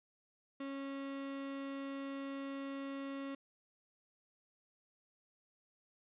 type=tone; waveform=35% pulse; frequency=274.7 Hz; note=C#4; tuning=16 cents flat; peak=-39 dBFS; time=0.6-3.35 s; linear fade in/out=5 ms; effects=resampled to 8000 Hz